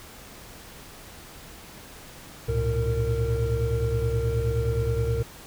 triangle tone cluster, 67.6 / 109.8 / 119.3 / 460.3 Hz, C#2 / A2 / A#2 / A#4, -43 / -3 / +41 / -22 cents, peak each -26 dBFS, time 2.48-5.23 s, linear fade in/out 10 ms, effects pink hiss -45 dBFS RMS until 5.46 s

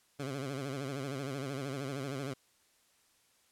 15% pulse tone with vibrato, 136.5 Hz, C#3, 26 cents flat, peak -30 dBFS, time 0.19-2.34 s, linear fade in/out 10 ms, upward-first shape sine, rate 13 Hz, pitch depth 100 cents each way, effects white hiss -69 dBFS RMS until 3.51 s + low-pass 11000 Hz 12 dB/octave

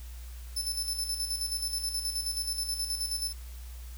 25% pulse tone with tremolo, 5274 Hz, E8, in tune, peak -24 dBFS, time 0.56-3.33 s, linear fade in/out 10 ms, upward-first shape square, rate 9.4 Hz, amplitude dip 55%, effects added 60 Hz sine -40 dBFS peak until 3.97 s + white hiss -54 dBFS RMS until 3.97 s

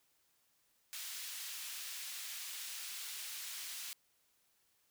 pink high-pass noise, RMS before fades -45 dBFS, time 0.93-3.93 s, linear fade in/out 0 ms, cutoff 2700 Hz, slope 12 dB/octave, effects white hiss -75 dBFS RMS until 4.9 s

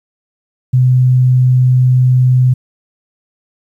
sine tone, 127.1 Hz, C3, 50 cents flat, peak -6 dBFS, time 0.73-2.54 s, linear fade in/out 10 ms, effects 8-bit

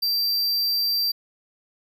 square tone, 4699 Hz, D8, in tune, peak -21 dBFS, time 0.02-1.12 s, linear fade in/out 10 ms, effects none

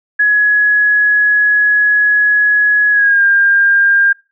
sine tone with pitch glide, 1682 to 1603.3 Hz, G#6 to G6, +22 to +39 cents, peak -7 dBFS, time 0.19-4.13 s, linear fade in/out 10 ms, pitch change -83 cents, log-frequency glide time 2.91-3.23 s, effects noise-tail reverb RT60 0.3 s tail -22 dB re dry

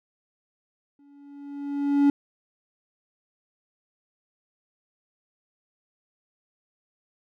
triangle tone with exponential growth, 283.8 Hz, C#4, 41 cents sharp, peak -12 dBFS, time 0.99-2.1 s, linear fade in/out 2 ms, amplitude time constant 240 ms, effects none

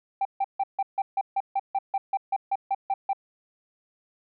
sine tone bursts, 784 Hz, G5, in tune, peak -20 dBFS, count 16, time 0.21-3.132 s, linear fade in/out 5 ms, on 42 ms, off 150 ms, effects tanh soft clip ceiling -20 dBFS

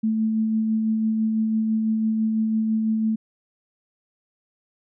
sine tone with tremolo, 220 Hz, A3, in tune, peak -18 dBFS, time 0.03-3.16 s, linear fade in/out 10 ms, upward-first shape sine, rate 6 Hz, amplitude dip 25%, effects none

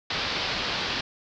white low-pass noise, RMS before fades -29 dBFS, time 0.1-1.01 s, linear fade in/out 5 ms, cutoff 4900 Hz, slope 48 dB/octave, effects none

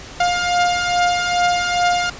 sawtooth beating tone pair, 705 / 707.4 Hz, F5 / F5, +16 / +22 cents, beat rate 2.4 Hz, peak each -17 / -13 dBFS, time 0.2-2.1 s, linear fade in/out 5 ms, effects pink hiss -35 dBFS RMS until 2.19 s + resampled to 16000 Hz

